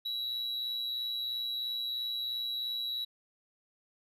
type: tone with amplitude modulation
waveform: triangle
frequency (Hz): 3899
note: B7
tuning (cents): -23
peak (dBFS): -29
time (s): 0.05-3.05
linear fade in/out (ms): 10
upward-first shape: sine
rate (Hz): 123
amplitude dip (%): 50
effects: resampled to 32000 Hz